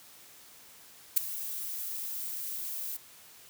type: noise with ADSR envelope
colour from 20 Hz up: violet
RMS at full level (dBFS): -19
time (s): 1.16-2.97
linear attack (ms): 16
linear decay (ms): 3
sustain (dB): -18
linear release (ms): 8
effects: white hiss -54 dBFS RMS until 3.49 s + high-pass 60 Hz 12 dB/octave